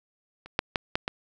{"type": "clicks", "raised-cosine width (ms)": 0.3, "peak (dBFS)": [-28, -6, -8, -8, -12], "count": 5, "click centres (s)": [0.46, 0.591, 0.758, 0.955, 1.079], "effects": []}